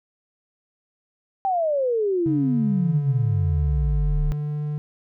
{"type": "exponential sweep", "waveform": "sine", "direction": "down", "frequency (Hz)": [793, 35.37], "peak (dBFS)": -19, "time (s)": [1.45, 4.32], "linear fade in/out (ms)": 0}
{"type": "tone with pitch glide", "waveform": "triangle", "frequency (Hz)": [141.2, 148.91], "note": ["C#3", "D3"], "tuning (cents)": [32, 24], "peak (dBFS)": -22, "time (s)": [2.26, 4.78], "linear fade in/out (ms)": 0, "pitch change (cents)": 92, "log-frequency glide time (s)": [2.44, 4.58]}
{"effects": []}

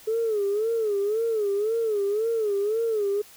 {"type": "tone with vibrato", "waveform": "sine", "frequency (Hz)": 428.4, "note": "A4", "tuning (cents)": -46, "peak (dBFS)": -21, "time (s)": [0.07, 3.22], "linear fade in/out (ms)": 10, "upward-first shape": "sine", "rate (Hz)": 1.9, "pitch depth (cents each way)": 130, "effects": ["tanh soft clip ceiling -17 dBFS", "white hiss -50 dBFS RMS until 3.36 s"]}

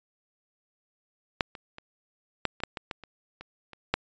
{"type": "clicks", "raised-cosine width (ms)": 0.3, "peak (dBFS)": [-7, -25, -26, -8, -27, -9, -18, -17, -28, -26, -28, -7], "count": 12, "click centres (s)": [1.408, 1.552, 1.784, 2.453, 2.603, 2.636, 2.772, 2.912, 3.037, 3.41, 3.733, 3.94], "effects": ["resampled to 16000 Hz"]}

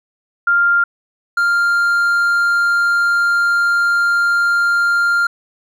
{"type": "tone pair in turn", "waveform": ["sine", "triangle"], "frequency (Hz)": [1396.9, 1396.9], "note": ["F6", "F6"], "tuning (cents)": [0, 0], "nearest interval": "unison", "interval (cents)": 0, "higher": "neither", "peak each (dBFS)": -10, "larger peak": "neither", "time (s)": [[0.47, 0.84], [1.37, 5.27]], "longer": "second", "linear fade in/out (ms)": 5, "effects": []}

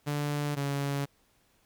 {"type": "tone pair in turn", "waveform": "sawtooth", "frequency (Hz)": [146.2, 140.77], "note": ["D3", "C#3"], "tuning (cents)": [-7, 27], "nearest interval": "minor second", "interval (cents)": 66, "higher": "first", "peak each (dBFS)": [-25, -25], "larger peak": "neither", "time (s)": [[0.06, 0.56], [0.56, 1.06]], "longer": "neither", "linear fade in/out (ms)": 20, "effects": ["pink hiss -68 dBFS RMS until 1.65 s"]}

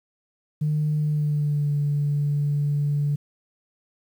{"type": "tone with pitch glide", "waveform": "sine", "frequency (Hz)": [151.4, 145.23], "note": ["D#3", "D3"], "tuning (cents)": [-47, -19], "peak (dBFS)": -19, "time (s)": [0.61, 3.16], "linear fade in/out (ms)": 10, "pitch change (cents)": -72, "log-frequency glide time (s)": [0.97, 1.74], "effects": ["tanh soft clip ceiling -16 dBFS", "9-bit"]}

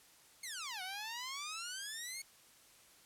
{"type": "exponential two-way sweep", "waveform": "10% pulse", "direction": "down then up", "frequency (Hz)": [2217, 726, 2217], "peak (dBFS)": -33, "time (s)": [0.43, 2.22], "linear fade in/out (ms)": 5, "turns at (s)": 0.82, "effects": ["white hiss -63 dBFS RMS until 3.05 s", "low-pass 12000 Hz 12 dB/octave"]}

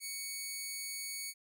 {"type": "tone", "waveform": "10% pulse", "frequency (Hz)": 2230, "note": "C#7", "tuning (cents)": 10, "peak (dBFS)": -30, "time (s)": [0, 1.34], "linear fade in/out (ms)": 50, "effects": []}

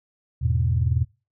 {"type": "chord", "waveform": "sine", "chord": "E major", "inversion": "none", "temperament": "equal", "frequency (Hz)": [82.41, 103.83, 123.47], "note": ["E2", "G#2", "B2"], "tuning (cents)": [0, 0, 0], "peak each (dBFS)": [-22, -25, -22], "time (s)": [0.41, 1.05], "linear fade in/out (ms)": 20, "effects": ["noise-tail reverb RT60 0.3 s tail -26 dB re dry", "tanh soft clip ceiling -9 dBFS"]}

